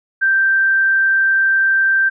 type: tone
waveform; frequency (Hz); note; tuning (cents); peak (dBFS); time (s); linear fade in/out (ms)
sine; 1568; G6; 0; -11; 0.21-2.1; 20
effects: none